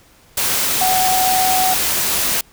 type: tone in noise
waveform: sine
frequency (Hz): 747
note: F#5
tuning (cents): +16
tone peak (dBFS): -15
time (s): 0.81-1.74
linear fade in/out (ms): 5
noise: white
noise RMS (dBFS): -18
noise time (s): 0.37-2.41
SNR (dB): 0
effects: pink hiss -50 dBFS RMS until 2.52 s